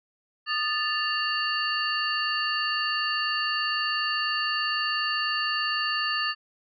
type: tone cluster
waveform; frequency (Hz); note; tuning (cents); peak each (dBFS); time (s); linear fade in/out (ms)
sine; 1229 / 1755 / 2789 / 4512; D#6 / A6 / F7 / C#8; -22 / -5 / -3 / +30; -30; 0.46-6.35; 50
effects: none